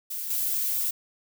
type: noise with level steps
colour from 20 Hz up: violet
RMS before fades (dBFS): -33 / -27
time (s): 0.1-0.91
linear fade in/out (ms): 10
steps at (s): 0.3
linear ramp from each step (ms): 5
effects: none